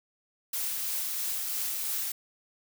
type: noise with tremolo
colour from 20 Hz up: blue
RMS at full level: -31 dBFS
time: 0.53-2.12 s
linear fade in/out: 5 ms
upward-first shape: triangle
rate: 3 Hz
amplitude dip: 25%
effects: none